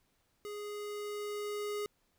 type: tone with level ramp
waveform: square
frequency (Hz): 414.9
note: G#4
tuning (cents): -2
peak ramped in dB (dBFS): -41 to -35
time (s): 0.45-1.86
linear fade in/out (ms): 0
effects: pink hiss -75 dBFS RMS until 2.18 s